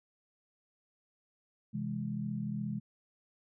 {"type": "chord", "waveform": "sine", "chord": "C augmented", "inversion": "none", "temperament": "equal", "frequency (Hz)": [130.81, 164.81, 207.7], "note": ["C3", "E3", "G#3"], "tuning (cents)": [0, 0, 0], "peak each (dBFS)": [-39, -40, -36], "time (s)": [1.73, 2.8], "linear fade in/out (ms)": 20, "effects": []}